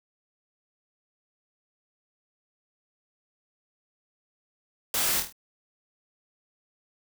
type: noise with echo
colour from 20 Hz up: white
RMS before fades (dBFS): -27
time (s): 4.94-5.2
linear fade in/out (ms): 2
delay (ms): 25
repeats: 5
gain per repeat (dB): -5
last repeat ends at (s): 5.325
effects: none